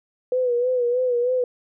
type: tone with vibrato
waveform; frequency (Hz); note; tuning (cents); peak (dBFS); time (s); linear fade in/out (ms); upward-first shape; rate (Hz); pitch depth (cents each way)
sine; 493.9; B4; 0; -18; 0.32-1.44; 2; sine; 3.2; 60
effects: none